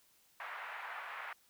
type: band-pass noise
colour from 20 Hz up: white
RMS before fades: -45 dBFS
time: 0.4-1.33 s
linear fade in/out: 2 ms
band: 760 to 2000 Hz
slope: 24 dB/octave
effects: white hiss -69 dBFS RMS until 1.49 s